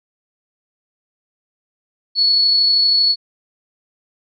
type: tone with amplitude modulation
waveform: sine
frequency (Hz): 4400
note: C#8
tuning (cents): -14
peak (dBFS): -10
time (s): 2.15-3.16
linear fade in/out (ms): 50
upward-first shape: sine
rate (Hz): 32.7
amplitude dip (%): 25
effects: none